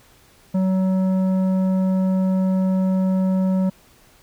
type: tone with tanh clipping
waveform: triangle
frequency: 188 Hz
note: F#3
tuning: 28 cents sharp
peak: -18 dBFS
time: 0.54-3.7 s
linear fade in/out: 10 ms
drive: 14 dB
effects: pink hiss -53 dBFS RMS until 4.22 s